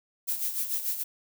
violet noise with tremolo, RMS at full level -28 dBFS, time 0.27-1.04 s, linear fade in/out 20 ms, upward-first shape sine, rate 6.8 Hz, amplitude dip 65%, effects none

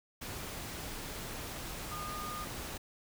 sine tone in noise, 1221 Hz, D#6, 33 cents flat, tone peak -40 dBFS, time 1.91-2.45 s, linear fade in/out 10 ms, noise pink, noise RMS -42 dBFS, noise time 0.21-2.78 s, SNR -1 dB, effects none

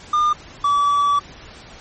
triangle tone pair in turn, 1208 / 1149.5 Hz, D6 / D6, +48 / -37 cents, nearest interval minor second, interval 85 cents, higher first, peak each -12 dBFS, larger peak neither, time 0.13-0.33 / 0.64-1.19 s, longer second, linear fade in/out 5 ms, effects pink hiss -41 dBFS RMS until 1.8 s + MP3 32 kbps

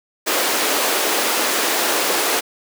pink high-pass noise, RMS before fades -19 dBFS, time 0.26-2.41 s, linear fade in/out 20 ms, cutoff 330 Hz, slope 24 dB/octave, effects none

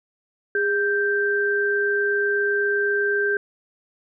sine tone pair together, 408.4 / 1568 Hz, G#4 / G6, -29 / 0 cents, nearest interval octave + major seventh, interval 2329 cents, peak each -22 / -21 dBFS, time 0.55-3.37 s, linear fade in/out 2 ms, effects none

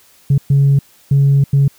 sine tone bursts at uneven times, 139.3 Hz, C#3, 9 cents sharp, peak -6 dBFS, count 4, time 0.3-0.38 / 0.5-0.79 / 1.11-1.44 / 1.53-1.68 s, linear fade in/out 5 ms, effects tanh soft clip ceiling -5 dBFS + white hiss -49 dBFS RMS until 1.78 s

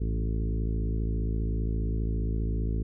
harmonic tone with a mistuned harmonic, 55 Hz, A1, in tune, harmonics 1 / 2 / 3 / 4 / 5 / 6 / 7 / 8, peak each -27 / -33 / -37 / -39 / -41 / -43 / -44 / -45 dBFS, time 0-2.83 s, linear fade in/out 10 ms, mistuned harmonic 2, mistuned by -47 cents, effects none

